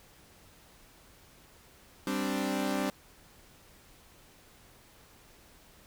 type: chord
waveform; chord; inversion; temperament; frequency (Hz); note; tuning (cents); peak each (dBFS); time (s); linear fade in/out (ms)
sawtooth; G suspended fourth; none; equal; 196 / 261.6 / 293.7; G3 / C4 / D4; 0 / 0 / 0; -30; 2.07-2.9; 2
effects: pink hiss -58 dBFS RMS until 5.86 s